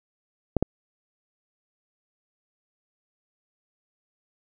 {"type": "clicks", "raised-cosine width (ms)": 2, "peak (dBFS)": -7, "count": 2, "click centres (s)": [0.567, 0.626], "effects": []}